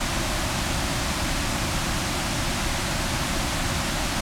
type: band-stop noise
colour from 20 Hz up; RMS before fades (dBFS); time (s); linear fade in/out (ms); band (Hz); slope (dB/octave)
pink; -25; 0-4.21; 10; 370 to 530; 96
effects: low-pass 9000 Hz 12 dB/octave